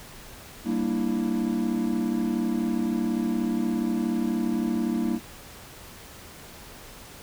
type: chord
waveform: triangle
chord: E half-diminished seventh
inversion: first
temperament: equal with one note detuned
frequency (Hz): 196 / 233.1 / 297.2 / 329.6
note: G3 / Bb3 / D4 / E4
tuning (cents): 0 / 0 / +21 / 0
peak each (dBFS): -29 / -24 / -30 / -28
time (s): 0.64-5.2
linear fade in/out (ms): 50
effects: pink hiss -45 dBFS RMS until 7.22 s